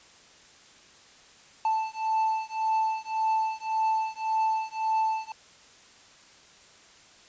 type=beating tone pair; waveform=triangle; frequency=880 / 881.8 Hz; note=A5 / A5; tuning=0 / +4 cents; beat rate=1.8 Hz; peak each=-26 dBFS; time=1.65-5.32 s; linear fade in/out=2 ms; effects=white hiss -54 dBFS RMS until 7.28 s + resampled to 16000 Hz

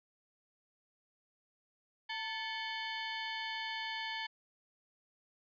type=ring-modulated tone; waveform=20% pulse; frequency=1318.5 Hz; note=E6; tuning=in tune; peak=-29 dBFS; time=2.09-4.27 s; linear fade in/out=10 ms; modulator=422 Hz; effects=resampled to 11025 Hz

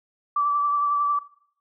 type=tone with vibrato; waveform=sine; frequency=1161 Hz; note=D6; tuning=20 cents flat; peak=-19 dBFS; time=0.36-1.19 s; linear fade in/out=5 ms; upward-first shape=sine; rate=11 Hz; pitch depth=19 cents each way; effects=noise-tail reverb RT60 0.6 s tail -19 dB re dry

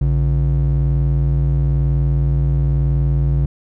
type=ring-modulated tone; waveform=triangle; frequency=100 Hz; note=G2; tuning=35 cents sharp; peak=-8 dBFS; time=0.01-3.46 s; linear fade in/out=5 ms; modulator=40.5 Hz; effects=none

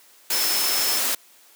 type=tone in noise; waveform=sine; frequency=5274 Hz; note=E8; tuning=in tune; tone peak=-25 dBFS; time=0.32-0.99 s; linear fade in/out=5 ms; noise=white; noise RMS=-23 dBFS; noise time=0.3-1.15 s; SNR=-5 dB; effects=white hiss -53 dBFS RMS until 1.55 s + high-pass 300 Hz 12 dB/octave

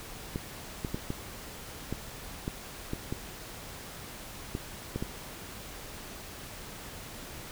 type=clicks; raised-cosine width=3 ms; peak=-19 dBFS; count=11; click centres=0.359 / 0.848 / 0.945 / 1.104 / 1.926 / 2.479 / 2.934 / 3.125 / 4.551 / 4.96 / 5.025 s; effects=pink hiss -44 dBFS RMS until 7.51 s

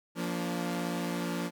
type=chord; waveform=sawtooth; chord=Bb major; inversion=second; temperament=equal with one note detuned; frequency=174.61 / 233.1 / 287.3 Hz; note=F3 / Bb3 / D4; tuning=0 / 0 / -38 cents; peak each=-30 / -33 / -33 dBFS; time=0.15-1.51 s; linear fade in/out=50 ms; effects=none

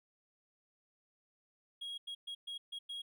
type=tone bursts at uneven times; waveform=triangle; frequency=3293 Hz; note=G#7; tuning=15 cents flat; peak=-39 dBFS; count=6; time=1.81-1.98 / 2.07-2.15 / 2.27-2.35 / 2.47-2.58 / 2.72-2.79 / 2.89-3.02 s; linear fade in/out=10 ms; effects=none

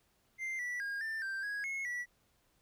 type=tone with pitch steps; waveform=triangle; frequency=2089 / 1958 / 1625 / 1784 / 1572 / 1657 / 2174 / 1948 Hz; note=C7 / B6 / G#6 / A6 / G6 / G#6 / C#7 / B6; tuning=-3 / -15 / -38 / +23 / +4 / -4 / -34 / -24 cents; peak=-34 dBFS; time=0.38-2.06 s; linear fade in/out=50 ms; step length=210 ms; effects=pink hiss -73 dBFS RMS until 2.61 s

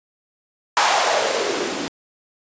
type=noise with band-pass filter sweep; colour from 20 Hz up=blue; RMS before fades=-20 dBFS; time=0.77-1.88 s; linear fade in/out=0 ms; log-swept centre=940 to 270 Hz; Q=3; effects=resampled to 16000 Hz

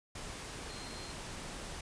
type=tone in noise; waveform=sine; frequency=4186 Hz; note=C8; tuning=in tune; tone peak=-51 dBFS; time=0.69-1.12 s; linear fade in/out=5 ms; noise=pink; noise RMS=-44 dBFS; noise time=0.15-1.81 s; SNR=-10 dB; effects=resampled to 22050 Hz

